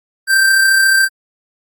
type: tone with amplitude modulation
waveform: square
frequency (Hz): 1568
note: G6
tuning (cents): 0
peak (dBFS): -8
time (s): 0.27-1.09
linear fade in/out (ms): 50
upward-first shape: sine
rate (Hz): 34.1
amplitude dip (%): 30
effects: Opus 48 kbps

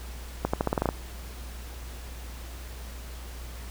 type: accelerating click train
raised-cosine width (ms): 1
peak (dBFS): -10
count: 9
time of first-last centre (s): 0.45-0.889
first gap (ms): 85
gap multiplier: 0.87
effects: added 60 Hz sine -38 dBFS peak until 3.7 s + pink hiss -46 dBFS RMS until 3.7 s

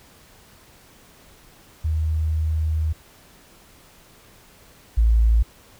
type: tone pair in turn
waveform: sine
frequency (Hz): 78.7 / 56.07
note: D#2 / A1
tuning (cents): +20 / +33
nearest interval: tritone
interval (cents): 587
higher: first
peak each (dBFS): -19 / -13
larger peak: second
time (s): 1.84-2.93 / 4.97-5.43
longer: first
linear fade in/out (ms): 10
effects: pink hiss -51 dBFS RMS until 5.79 s

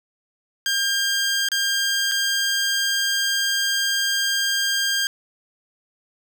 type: tone with dropouts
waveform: 15% pulse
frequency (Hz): 1602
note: G6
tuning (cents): +37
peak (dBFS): -13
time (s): 0.66-5.07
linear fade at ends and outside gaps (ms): 1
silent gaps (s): 1.487-1.517 / 2.114-2.118
effects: none

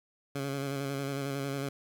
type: tone with vibrato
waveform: 15% pulse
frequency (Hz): 138.59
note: C#3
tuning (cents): 0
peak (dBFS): -26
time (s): 0.35-1.69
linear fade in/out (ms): 5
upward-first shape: square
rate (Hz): 11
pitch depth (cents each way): 27
effects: 11-bit

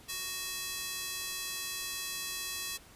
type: tone with high-pass filter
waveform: square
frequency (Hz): 371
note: F#4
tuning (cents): +5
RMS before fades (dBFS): -38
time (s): 0.08-2.78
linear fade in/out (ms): 20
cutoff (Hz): 3300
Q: 0.64
effects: pink hiss -56 dBFS RMS until 2.95 s + resampled to 32000 Hz

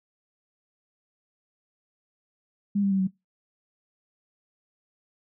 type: tone with pitch steps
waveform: sine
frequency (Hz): 202.2 / 197.47 / 192.85 / 188.33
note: G#3 / G3 / G3 / F#3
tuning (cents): -46 / +13 / -28 / +31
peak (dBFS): -21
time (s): 2.75-3.074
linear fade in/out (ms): 10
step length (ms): 81
effects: noise-tail reverb RT60 0.2 s tail -22 dB re dry

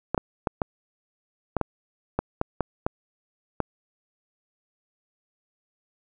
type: clicks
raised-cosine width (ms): 1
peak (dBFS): -9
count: 11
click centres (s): 0.146 / 0.178 / 0.472 / 0.618 / 1.567 / 1.613 / 2.19 / 2.414 / 2.607 / 2.865 / 3.603
effects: none

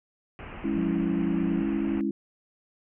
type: low-pass noise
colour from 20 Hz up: pink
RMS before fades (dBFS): -41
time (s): 0.39-2.01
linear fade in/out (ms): 0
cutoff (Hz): 2900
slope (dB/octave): 96
type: chord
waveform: sine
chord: C# minor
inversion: second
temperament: equal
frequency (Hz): 207.7 / 277.2 / 329.6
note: G#3 / C#4 / E4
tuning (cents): 0 / 0 / 0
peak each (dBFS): -29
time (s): 0.64-2.11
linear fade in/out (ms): 5
type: tone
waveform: sine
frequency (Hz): 178.5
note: F3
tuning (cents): +38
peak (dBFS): -29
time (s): 0.76-1.62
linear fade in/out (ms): 5
effects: none

